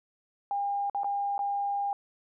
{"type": "tone with dropouts", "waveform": "sine", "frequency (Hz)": 805, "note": "G5", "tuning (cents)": 46, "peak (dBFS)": -27, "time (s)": [0.51, 1.93], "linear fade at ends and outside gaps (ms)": 1, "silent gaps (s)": [[0.898, 0.947], [1.034, 1.044], [1.38, 1.391]], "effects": []}